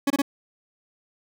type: tone bursts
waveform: 40% pulse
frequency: 280 Hz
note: C#4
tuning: 18 cents sharp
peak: -18 dBFS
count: 3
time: 0.07-0.219 s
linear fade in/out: 5 ms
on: 33 ms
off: 25 ms
effects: none